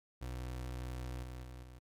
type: tone with level steps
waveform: 30% pulse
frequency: 62.4 Hz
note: B1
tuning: 19 cents sharp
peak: -37 / -41 / -44 / -48 dBFS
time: 0.21-1.79 s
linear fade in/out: 10 ms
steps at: 1.23 / 1.43 / 1.63 s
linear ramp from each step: 5 ms
effects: MP3 96 kbps